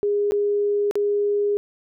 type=tone with dropouts; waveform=sine; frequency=410 Hz; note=G#4; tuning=22 cents flat; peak=-18 dBFS; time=0.03-1.57 s; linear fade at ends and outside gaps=0 ms; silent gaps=0.31-0.32 / 0.911-0.955 s; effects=none